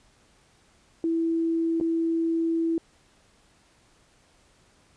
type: tone with dropouts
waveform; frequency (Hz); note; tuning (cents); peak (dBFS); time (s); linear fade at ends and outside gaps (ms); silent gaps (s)
sine; 329.6; E4; 0; -22; 1.04-2.78; 1; 1.801-1.81
effects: pink hiss -61 dBFS RMS until 4.96 s + resampled to 22050 Hz